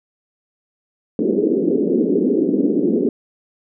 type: band-pass noise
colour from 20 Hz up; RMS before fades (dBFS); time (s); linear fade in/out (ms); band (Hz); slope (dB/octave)
white; -17; 1.19-3.09; 2; 200 to 430; 48
effects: none